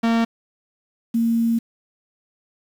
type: tone pair in turn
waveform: 45% pulse / sine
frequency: 229.5 / 230.4 Hz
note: A#3 / A#3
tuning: -27 / -20 cents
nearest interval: unison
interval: 7 cents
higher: second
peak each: -16 dBFS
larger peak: neither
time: 0.03-0.25 / 1.14-1.59 s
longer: second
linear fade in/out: 10 ms
effects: low-pass 4000 Hz 12 dB/octave + 7-bit